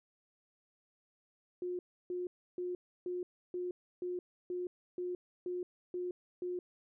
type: tone bursts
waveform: sine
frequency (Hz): 358.5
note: F4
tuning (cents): +45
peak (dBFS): -35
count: 11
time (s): 1.62-6.59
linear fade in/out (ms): 2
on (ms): 170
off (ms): 310
effects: none